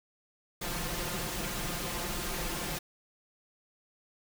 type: noise with comb filter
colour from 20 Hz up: pink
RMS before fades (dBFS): -35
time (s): 0.61-2.79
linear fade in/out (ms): 10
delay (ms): 5.7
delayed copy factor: +0.75
effects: none